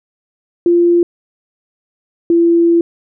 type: tone pair in turn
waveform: sine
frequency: 345.6 / 338.5 Hz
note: F4 / E4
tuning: -18 / +46 cents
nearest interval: unison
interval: 36 cents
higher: first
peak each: -7 dBFS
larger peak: neither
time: 0.66-1.03 / 2.3-2.81 s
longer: second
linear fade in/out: 2 ms
effects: none